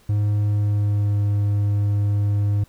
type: tone with pitch glide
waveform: triangle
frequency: 103.83 to 102.34 Hz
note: G#2 to G#2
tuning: 0 to -25 cents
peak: -15 dBFS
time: 0.09-2.64 s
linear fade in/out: 5 ms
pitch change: -25 cents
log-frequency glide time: 0.42-1.23 s
effects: pink hiss -56 dBFS RMS until 2.68 s